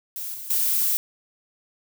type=noise with level steps; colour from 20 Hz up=violet; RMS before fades=-32 / -36 / -22 dBFS; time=0.16-0.97 s; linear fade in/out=0 ms; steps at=0.34 / 0.5 s; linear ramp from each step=5 ms; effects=none